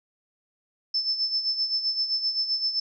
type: tone with tremolo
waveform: sine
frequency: 5274 Hz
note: E8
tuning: in tune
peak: -21 dBFS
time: 0.94-2.8 s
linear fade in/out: 5 ms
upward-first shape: sine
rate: 7.7 Hz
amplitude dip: 65%
effects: none